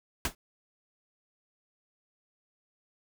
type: noise with exponential decay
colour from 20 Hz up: pink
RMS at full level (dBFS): -25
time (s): 0.25-0.35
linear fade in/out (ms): 2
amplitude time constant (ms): 21
effects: none